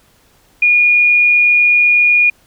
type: tone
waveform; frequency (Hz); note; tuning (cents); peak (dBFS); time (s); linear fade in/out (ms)
sine; 2438; D#7; -36; -7; 0.62-2.3; 5
effects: pink hiss -52 dBFS RMS until 2.46 s